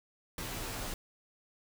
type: noise with comb filter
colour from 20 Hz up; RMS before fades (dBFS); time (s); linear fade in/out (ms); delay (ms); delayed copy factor
pink; -39; 0.38-0.94; 2; 14; -0.85
effects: none